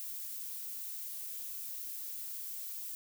violet noise, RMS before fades -42 dBFS, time 0-2.95 s, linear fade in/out 0 ms, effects none

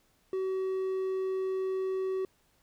triangle tone, 378.7 Hz, F#4, 40 cents sharp, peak -27 dBFS, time 0.33-2.25 s, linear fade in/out 2 ms, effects pink hiss -69 dBFS RMS until 2.62 s

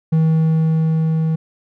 triangle tone with level ramp, 160 Hz, D#3, 49 cents sharp, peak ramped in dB -9 to -13 dBFS, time 0.12-1.36 s, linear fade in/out 10 ms, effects none

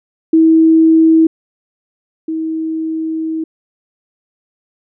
sine tone pair in turn, 322.6 / 320 Hz, E4 / D#4, -37 / +49 cents, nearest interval unison, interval 14 cents, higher first, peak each -5 / -16 dBFS, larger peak first, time 0.33-1.27 / 2.28-3.44 s, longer second, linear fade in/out 5 ms, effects none

